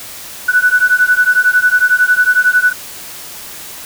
sine beating tone pair, 1480 / 1491 Hz, F#6 / F#6, 0 / +13 cents, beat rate 11 Hz, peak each -11 dBFS, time 0.48-2.73 s, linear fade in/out 10 ms, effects white hiss -30 dBFS RMS until 3.85 s

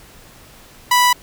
sawtooth tone, 986 Hz, B5, 3 cents flat, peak -7 dBFS, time 0.91-1.13 s, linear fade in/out 5 ms, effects pink hiss -44 dBFS RMS until 1.22 s

